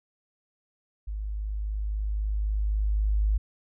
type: tone with level ramp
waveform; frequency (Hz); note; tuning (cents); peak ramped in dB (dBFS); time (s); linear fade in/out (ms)
sine; 51.91; G#1; 0; -30 to -20; 1.07-3.38; 10
effects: none